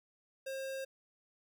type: tone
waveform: square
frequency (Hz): 535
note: C5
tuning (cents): +38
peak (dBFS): -39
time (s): 0.46-0.85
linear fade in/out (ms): 10
effects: none